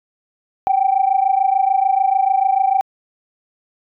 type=tone pair together; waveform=sine; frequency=761 / 787.8 Hz; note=F#5 / G5; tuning=+48 / +8 cents; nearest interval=minor second; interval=60 cents; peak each=-15 dBFS; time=0.67-2.81 s; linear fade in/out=0 ms; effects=tanh soft clip ceiling -6 dBFS